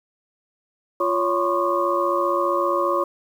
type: tone cluster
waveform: sine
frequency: 348.9 / 559 / 1022 / 1097 / 1205 Hz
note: F4 / C#5 / C6 / C#6 / D6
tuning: -2 / +14 / -41 / -18 / +44 cents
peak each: -25 / -23 / -28 / -23 / -28 dBFS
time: 1-3.04 s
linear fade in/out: 5 ms
effects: 8-bit